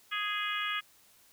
harmonic tone, 415.3 Hz, G#4, in tune, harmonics 3 / 4 / 5 / 6 / 7 / 8, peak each -36 / -37 / -38 / -39 / -39 / -40 dBFS, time 0.11-0.81 s, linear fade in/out 20 ms, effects white hiss -62 dBFS RMS until 1.32 s

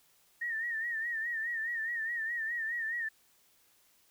sine tone with vibrato, 1839 Hz, A#6, 24 cents flat, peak -32 dBFS, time 0.41-3.09 s, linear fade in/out 10 ms, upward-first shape sine, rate 4.8 Hz, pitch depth 76 cents each way, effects white hiss -67 dBFS RMS until 4.1 s

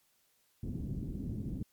white low-pass noise, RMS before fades -38 dBFS, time 0.63-1.63 s, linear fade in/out 5 ms, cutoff 240 Hz, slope 24 dB/octave, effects white hiss -72 dBFS RMS until 1.72 s + MP3 96 kbps

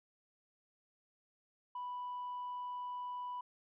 sine tone, 987.8 Hz, B5, in tune, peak -38 dBFS, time 1.75-3.41 s, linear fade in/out 5 ms, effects tanh soft clip ceiling -37 dBFS

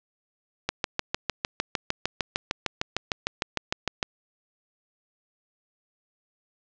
click train, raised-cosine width 0.2 ms, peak -7 dBFS, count 23, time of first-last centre 0.69-4.028 s, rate 6.59 Hz, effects low-pass 6000 Hz 12 dB/octave

